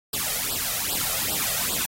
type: noise with flanger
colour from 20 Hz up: white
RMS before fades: -26 dBFS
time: 0.13-1.86 s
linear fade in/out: 5 ms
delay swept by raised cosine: 0.23 to 1.63 ms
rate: 2.5 Hz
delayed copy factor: +1
effects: AAC 48 kbps